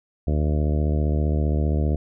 harmonic tone, 75.2 Hz, D2, 42 cents sharp, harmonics 1 / 2 / 3 / 4 / 5 / 6 / 7 / 8 / 9, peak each -20 / -26 / -30 / -32 / -34 / -36 / -37 / -38 / -39 dBFS, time 0.27-1.96 s, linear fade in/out 5 ms, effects none

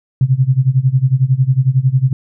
sine tone with tremolo, 130.9 Hz, C3, 1 cent sharp, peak -6 dBFS, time 0.21-2.13 s, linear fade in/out 2 ms, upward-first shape sine, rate 11 Hz, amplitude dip 90%, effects none

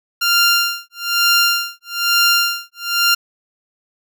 15% pulse tone with tremolo, 1393 Hz, F6, 5 cents flat, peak -4 dBFS, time 0.21-3.15 s, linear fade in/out 10 ms, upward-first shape sine, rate 1.1 Hz, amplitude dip 100%, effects none

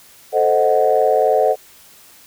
sine chord, A diminished seventh, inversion none, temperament equal, 440 / 523.3 / 622.3 / 740 Hz, A4 / C5 / Eb5 / Gb5, 0 / 0 / 0 / 0 cents, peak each -17 dBFS, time 0.32-1.56 s, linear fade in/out 50 ms, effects tanh soft clip ceiling -2 dBFS + white hiss -46 dBFS RMS until 2.26 s

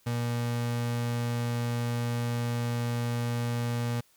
35% pulse tone, 119.2 Hz, A#2, 39 cents sharp, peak -26 dBFS, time 0.06-4.01 s, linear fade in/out 10 ms, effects white hiss -64 dBFS RMS until 4.16 s

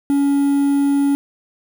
triangle tone with quantisation, 281.2 Hz, C#4, 25 cents sharp, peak -11 dBFS, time 0.1-1.15 s, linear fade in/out 0 ms, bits 6, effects none

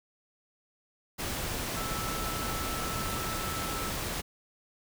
sine tone in noise, 1318.5 Hz, E6, in tune, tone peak -38 dBFS, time 1.76-3.91 s, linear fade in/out 20 ms, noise pink, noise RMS -34 dBFS, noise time 1.18-4.22 s, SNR -7 dB, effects none

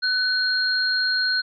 sine tone pair together, 1500 / 4228 Hz, F#6 / C8, +23 / +17 cents, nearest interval octave + tritone, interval 1794 cents, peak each -22 dBFS, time 0.02-1.42 s, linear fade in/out 20 ms, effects none

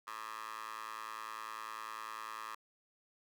15% pulse tone with high-pass filter, 110 Hz, A2, in tune, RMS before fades -45 dBFS, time 0.07-2.55 s, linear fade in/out 5 ms, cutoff 1200 Hz, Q 3.9, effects none

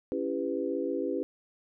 sine chord, C# half-diminished seventh, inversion none, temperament just, 277.2 / 332.6 / 399.1 / 498.9 Hz, C#4 / E4 / G4 / B4, 0 / +16 / +31 / +17 cents, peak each -34 dBFS, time 0.12-1.23 s, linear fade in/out 0 ms, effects none

